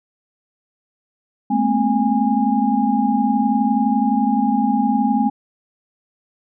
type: tone cluster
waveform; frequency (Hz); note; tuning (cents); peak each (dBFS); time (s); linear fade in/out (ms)
sine; 211.4 / 230.8 / 262.9 / 820; G#3 / A#3 / C4 / G#5; +31 / -17 / +8 / -22; -20; 1.5-5.3; 10
effects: none